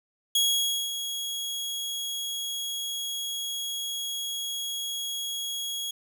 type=tone with ADSR envelope; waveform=sawtooth; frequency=3317 Hz; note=G#7; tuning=3 cents flat; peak=-17 dBFS; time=0.35-5.91 s; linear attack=5 ms; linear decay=540 ms; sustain=-10 dB; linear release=5 ms; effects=9-bit